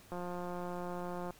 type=click train; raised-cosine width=1 ms; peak=-28 dBFS; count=211; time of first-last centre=0.12-1.306 s; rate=177 Hz; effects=pink hiss -59 dBFS RMS until 1.39 s